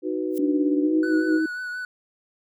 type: chord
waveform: sine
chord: B major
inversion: first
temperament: equal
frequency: 311.1 / 370 / 493.9 Hz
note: D#4 / F#4 / B4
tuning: 0 / 0 / 0 cents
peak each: -27 / -27 / -32 dBFS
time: 0.02-1.41 s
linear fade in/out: 50 ms
type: noise with exponential growth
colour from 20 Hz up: violet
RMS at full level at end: -35 dBFS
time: 0.3-0.38 s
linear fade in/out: 0 ms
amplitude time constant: 17 ms
type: tone with pitch glide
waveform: sine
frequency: 293.7 to 316.6 Hz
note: D4 to D#4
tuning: 0 to +30 cents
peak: -20 dBFS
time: 0.39-1.46 s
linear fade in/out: 5 ms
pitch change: +130 cents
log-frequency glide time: 0.82-0.93 s
type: tone with vibrato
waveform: triangle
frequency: 1480 Hz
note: F#6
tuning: in tune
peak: -27 dBFS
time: 1.03-1.85 s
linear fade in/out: 2 ms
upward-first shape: triangle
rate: 5.6 Hz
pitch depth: 28 cents each way
effects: none